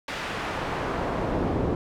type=noise with band-pass filter sweep; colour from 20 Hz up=brown; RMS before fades=-28 dBFS; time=0.08-1.75 s; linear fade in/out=2 ms; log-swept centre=2500 to 370 Hz; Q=0.73; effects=none